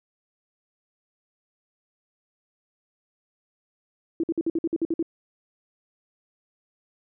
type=tone bursts; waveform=sine; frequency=330 Hz; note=E4; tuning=2 cents sharp; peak=-21 dBFS; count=10; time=4.2-5.027 s; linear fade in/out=2 ms; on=35 ms; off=53 ms; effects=none